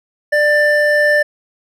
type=tone pair together; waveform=triangle; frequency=593.3 / 1778 Hz; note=D5 / A6; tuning=+18 / +18 cents; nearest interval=octave + perfect fifth; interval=1900 cents; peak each=-11 dBFS; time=0.32-1.23 s; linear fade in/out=10 ms; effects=none